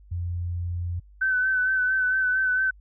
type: tone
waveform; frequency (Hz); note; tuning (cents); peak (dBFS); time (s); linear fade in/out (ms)
sine; 87.31; F2; 0; -26; 0.11-1; 10
type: tone with vibrato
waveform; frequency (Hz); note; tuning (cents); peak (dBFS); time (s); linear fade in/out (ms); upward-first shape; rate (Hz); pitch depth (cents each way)
sine; 1520; F#6; +46; -20; 1.21-2.71; 10; sine; 4.4; 30
effects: added 50 Hz sine -48 dBFS peak until 2.8 s